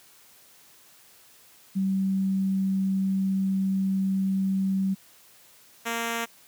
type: tone pair in turn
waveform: sine / 5% pulse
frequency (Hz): 192.2 / 231.4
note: G3 / A#3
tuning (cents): -34 / -13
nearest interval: minor third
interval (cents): 321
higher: second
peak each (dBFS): -22 / -16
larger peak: second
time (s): 1.75-4.95 / 5.85-6.26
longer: first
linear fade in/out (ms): 20
effects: white hiss -55 dBFS RMS until 6.47 s + high-pass 80 Hz 12 dB/octave